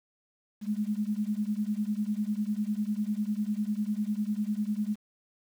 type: beating tone pair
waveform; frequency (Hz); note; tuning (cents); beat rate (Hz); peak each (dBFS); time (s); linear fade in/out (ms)
sine; 206.1 / 216.1; G#3 / A3; -13 / -31; 10; -30 / -31; 0.61-4.97; 50
effects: 9-bit